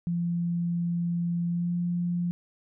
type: tone with pitch glide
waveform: sine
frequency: 171.9 to 174.5 Hz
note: F3 to F3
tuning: -27 to -1 cents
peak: -25 dBFS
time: 0.07-2.31 s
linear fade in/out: 0 ms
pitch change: +26 cents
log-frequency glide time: 1.48-1.74 s
effects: none